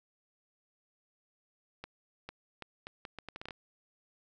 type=accelerating click train; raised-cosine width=0.3 ms; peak=-26 dBFS; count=12; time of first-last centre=1.84-3.508 s; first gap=450 ms; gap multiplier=0.74; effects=none